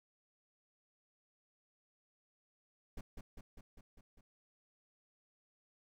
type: noise with echo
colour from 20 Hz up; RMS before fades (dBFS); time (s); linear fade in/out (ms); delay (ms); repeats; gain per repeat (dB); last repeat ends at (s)
brown; -44; 2.97-3.01; 5; 200; 6; -3; 4.21
effects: none